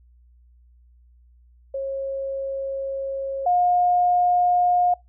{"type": "tone pair in turn", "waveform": "sine", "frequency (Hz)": [543, 713.9], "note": ["C#5", "F5"], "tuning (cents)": [-36, 38], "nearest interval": "perfect fourth", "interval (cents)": 474, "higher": "second", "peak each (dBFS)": [-24, -16], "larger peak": "second", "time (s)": [[1.74, 3.46], [3.46, 4.94]], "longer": "first", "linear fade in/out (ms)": 5, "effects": ["noise-tail reverb RT60 0.2 s tail -24 dB re dry", "added 60 Hz sine -51 dBFS peak until 5.08 s"]}